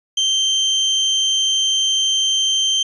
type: tone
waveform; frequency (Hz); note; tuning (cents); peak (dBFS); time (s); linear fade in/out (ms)
35% pulse; 3134; G7; -1; -13; 0.17-2.83; 5
effects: resampled to 24000 Hz